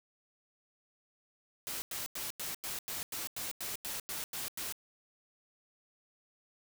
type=noise bursts; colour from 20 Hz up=white; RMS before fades=-39 dBFS; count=13; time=1.67-4.724 s; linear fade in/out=0 ms; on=150 ms; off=92 ms; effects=none